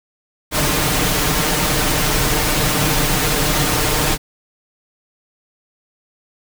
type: noise with comb filter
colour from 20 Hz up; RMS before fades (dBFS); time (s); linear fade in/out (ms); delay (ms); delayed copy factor
pink; -17; 0.51-4.18; 50; 6.6; +0.6
effects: none